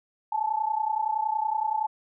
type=tone pair together; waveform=sine; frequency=853 / 883.7 Hz; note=G#5 / A5; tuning=+46 / +7 cents; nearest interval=minor second; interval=61 cents; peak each=-27 dBFS; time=0.32-1.87 s; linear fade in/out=5 ms; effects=none